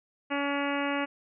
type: harmonic tone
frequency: 283.1 Hz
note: C#4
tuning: 37 cents sharp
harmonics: 1 / 2 / 3 / 4 / 5 / 6 / 7 / 8 / 9 / 10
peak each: -31 / -34 / -36 / -37 / -38 / -39 / -39 / -40 / -41 / -41 dBFS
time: 0.3-1.06 s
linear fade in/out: 20 ms
effects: none